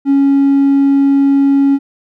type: tone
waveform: triangle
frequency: 277.2 Hz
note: C#4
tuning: in tune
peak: -4 dBFS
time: 0.05-1.79 s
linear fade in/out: 50 ms
effects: tanh soft clip ceiling -2 dBFS